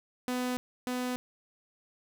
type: tone pair in turn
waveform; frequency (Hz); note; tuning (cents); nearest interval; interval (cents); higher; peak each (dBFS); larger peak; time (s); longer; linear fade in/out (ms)
sawtooth; 250 / 250; B3 / B3; +21 / +21; unison; 0; neither; -26 / -27; first; 0.28-0.57 / 0.87-1.16; neither; 0
effects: none